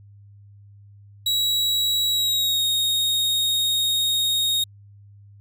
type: tone with pitch glide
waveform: 40% pulse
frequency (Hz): 3883 to 3731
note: B7 to A#7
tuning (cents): -30 to +1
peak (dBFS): -18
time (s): 1.26-4.64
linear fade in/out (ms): 5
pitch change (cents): -69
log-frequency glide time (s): 2.11-2.64
effects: added 101 Hz sine -45 dBFS peak until 5.4 s